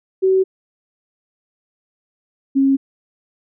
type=tone pair in turn; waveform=sine; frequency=379.2 / 271.6 Hz; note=F#4 / C#4; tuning=+43 / -35 cents; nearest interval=tritone; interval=578 cents; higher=first; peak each=-11 dBFS; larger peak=neither; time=0.22-0.44 / 2.55-2.77 s; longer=neither; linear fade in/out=20 ms; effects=none

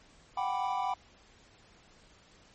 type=chord; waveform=triangle; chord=G major seventh; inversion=third; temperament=equal; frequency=740 / 784 / 987.8 / 1174.7 Hz; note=F#5 / G5 / B5 / D6; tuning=0 / 0 / 0 / 0 cents; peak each=-33 / -32 / -32 / -38 dBFS; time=0.37-0.94 s; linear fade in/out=5 ms; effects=pink hiss -60 dBFS RMS until 2.54 s + MP3 32 kbps

